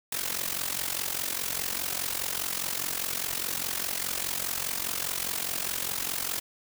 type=noise with amplitude modulation; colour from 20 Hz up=white; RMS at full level=-28 dBFS; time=0.12-6.4 s; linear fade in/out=5 ms; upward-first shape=sine; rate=44.9 Hz; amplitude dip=80%; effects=none